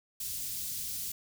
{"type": "band-stop noise", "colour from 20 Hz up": "white", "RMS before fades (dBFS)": -37, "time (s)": [0.2, 1.12], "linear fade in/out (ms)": 5, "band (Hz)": [160, 4500], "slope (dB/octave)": 12, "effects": []}